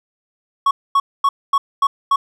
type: tone bursts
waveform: triangle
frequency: 1108.7 Hz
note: C#6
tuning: in tune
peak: -9 dBFS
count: 6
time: 0.66-2.16 s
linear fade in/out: 5 ms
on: 50 ms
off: 240 ms
effects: none